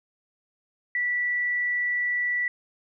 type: tone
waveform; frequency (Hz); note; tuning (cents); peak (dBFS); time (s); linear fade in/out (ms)
sine; 1959; B6; -15; -23; 0.95-2.48; 2
effects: none